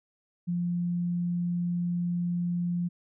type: tone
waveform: sine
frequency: 174.61 Hz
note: F3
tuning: in tune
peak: -26 dBFS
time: 0.47-2.89 s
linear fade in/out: 20 ms
effects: none